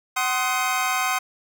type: chord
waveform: 25% pulse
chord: C diminished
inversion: second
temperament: just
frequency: 753.5 / 1046.5 / 1255.8 Hz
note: Gb5 / C6 / Eb6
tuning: +31 / 0 / +16 cents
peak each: -22 dBFS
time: 0.16-1.19 s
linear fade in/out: 10 ms
effects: none